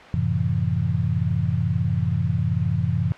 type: chord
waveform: sine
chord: F# half-diminished seventh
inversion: none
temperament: just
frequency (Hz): 92.5 / 111 / 133.2 / 166.5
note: F#2 / A2 / C3 / E3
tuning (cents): 0 / +16 / +31 / +18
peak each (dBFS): -25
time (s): 0.14-3.12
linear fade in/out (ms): 0
effects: white hiss -41 dBFS RMS until 3.17 s + low-pass 2000 Hz 12 dB/octave